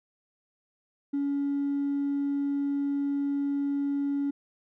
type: tone with hard clipping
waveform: sine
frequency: 282 Hz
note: C#4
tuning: 30 cents sharp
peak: -26 dBFS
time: 1.13-4.31 s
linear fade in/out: 10 ms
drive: 1 dB
effects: none